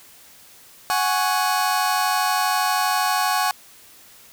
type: chord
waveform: sawtooth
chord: F# suspended second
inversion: none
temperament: just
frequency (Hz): 740 / 832.5 / 1110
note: F#5 / G#5 / C#6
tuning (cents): 0 / +4 / +2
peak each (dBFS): -19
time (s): 0.9-3.51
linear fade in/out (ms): 0
effects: white hiss -48 dBFS RMS until 4.32 s